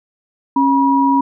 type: tone pair together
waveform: sine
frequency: 273.4 / 964.8 Hz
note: C#4 / B5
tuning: -24 / -41 cents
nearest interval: octave + minor seventh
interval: 2183 cents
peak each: -13 dBFS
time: 0.56-1.21 s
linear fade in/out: 5 ms
effects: none